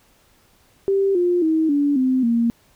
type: tone with pitch steps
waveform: sine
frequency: 392 / 353.3 / 318.4 / 287 / 258.6 / 233.1 Hz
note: G4 / F4 / D#4 / D4 / C4 / A#3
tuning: 0 / +20 / +40 / -40 / -20 / 0 cents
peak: -15 dBFS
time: 0.88-2.5 s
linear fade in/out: 0 ms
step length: 270 ms
effects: pink hiss -57 dBFS RMS until 2.75 s